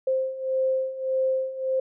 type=beating tone pair; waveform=sine; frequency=523.3 / 525 Hz; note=C5 / C5; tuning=0 / +6 cents; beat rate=1.7 Hz; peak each=-28 / -24 dBFS; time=0.07-1.8 s; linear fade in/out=5 ms; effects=none